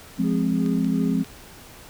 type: chord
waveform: sine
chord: F minor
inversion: none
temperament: just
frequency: 174.61 / 209.5 / 261.9 Hz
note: F3 / Ab3 / C4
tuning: 0 / +15 / +2 cents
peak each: -24 / -24 / -23 dBFS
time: 0.18-1.24 s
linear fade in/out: 20 ms
type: tone with tremolo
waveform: triangle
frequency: 410.4 Hz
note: G#4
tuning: 21 cents flat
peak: -30 dBFS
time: 0.24-1.25 s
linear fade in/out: 0 ms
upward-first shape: sine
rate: 2.8 Hz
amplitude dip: 80%
type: clicks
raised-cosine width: 0.2 ms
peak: -24 dBFS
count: 3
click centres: 0.662 / 0.846 / 1.245 s
effects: pink hiss -45 dBFS RMS until 1.89 s